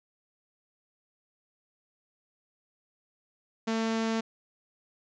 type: tone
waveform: sawtooth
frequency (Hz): 224.5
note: A3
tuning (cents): +35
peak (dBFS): -23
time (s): 3.67-4.21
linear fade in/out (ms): 10
effects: resampled to 16000 Hz